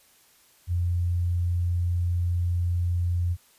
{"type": "tone", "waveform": "sine", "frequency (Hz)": 87.5, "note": "F2", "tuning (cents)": 4, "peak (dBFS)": -22, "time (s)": [0.67, 3.37], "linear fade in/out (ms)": 50, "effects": ["white hiss -59 dBFS RMS until 3.58 s", "resampled to 32000 Hz"]}